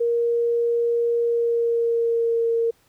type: tone with pitch glide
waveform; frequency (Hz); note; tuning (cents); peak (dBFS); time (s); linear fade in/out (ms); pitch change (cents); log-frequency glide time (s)
sine; 469.9 to 461; A#4 to A#4; +14 to -19; -18; 0-2.71; 10; -33; 1.19-2.47
effects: pink hiss -61 dBFS RMS until 2.88 s